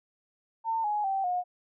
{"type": "tone with pitch steps", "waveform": "sine", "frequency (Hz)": [902, 836.7, 776.2, 720.1], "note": ["A5", "G#5", "G5", "F#5"], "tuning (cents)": [43, 13, -17, -47], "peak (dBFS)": -26, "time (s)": [0.64, 1.44], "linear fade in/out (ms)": 50, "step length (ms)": 200, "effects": []}